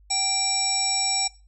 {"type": "harmonic tone with a mistuned harmonic", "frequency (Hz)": 784, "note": "G5", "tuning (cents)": 0, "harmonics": [1, 3, 5, 7, 9, 10], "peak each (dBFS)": [-30, -33, -34, -27, -36, -25], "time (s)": [0.1, 1.28], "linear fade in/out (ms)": 10, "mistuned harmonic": 1, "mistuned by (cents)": -19, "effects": ["noise-tail reverb RT60 0.3 s tail -18 dB re dry", "added 50 Hz sine -51 dBFS peak until 1.47 s"]}